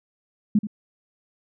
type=tone with echo; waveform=sine; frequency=209.8 Hz; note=G#3; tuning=18 cents sharp; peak=-14 dBFS; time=0.55-0.59 s; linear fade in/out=5 ms; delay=81 ms; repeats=1; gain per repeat=-12 dB; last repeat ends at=0.671 s; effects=none